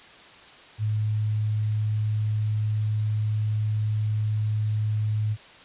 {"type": "tone", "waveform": "sine", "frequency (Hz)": 107.1, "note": "A2", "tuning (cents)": -46, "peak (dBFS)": -22, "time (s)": [0.78, 5.37], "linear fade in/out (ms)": 50, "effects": ["white hiss -48 dBFS RMS until 5.64 s", "resampled to 8000 Hz"]}